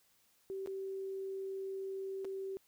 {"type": "tone with dropouts", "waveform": "sine", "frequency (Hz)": 386.2, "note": "G4", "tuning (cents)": -26, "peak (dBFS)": -38, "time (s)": [0.5, 2.57], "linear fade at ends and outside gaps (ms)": 0, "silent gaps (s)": [[0.661, 0.673], [2.246, 2.251]], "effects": ["white hiss -71 dBFS RMS until 2.67 s"]}